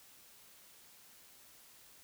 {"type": "silence", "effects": ["white hiss -60 dBFS RMS until 2.03 s"]}